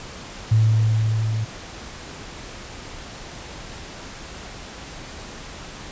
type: tone with level ramp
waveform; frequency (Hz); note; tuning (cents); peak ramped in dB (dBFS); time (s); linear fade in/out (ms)
sine; 110; A2; 0; -12 to -21; 0.51-1.45; 10
effects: pink hiss -37 dBFS RMS until 5.91 s + resampled to 16000 Hz